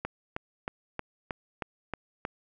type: click train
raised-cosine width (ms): 0.5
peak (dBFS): -17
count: 8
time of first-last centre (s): 0.05-2.251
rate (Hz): 3.18
effects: none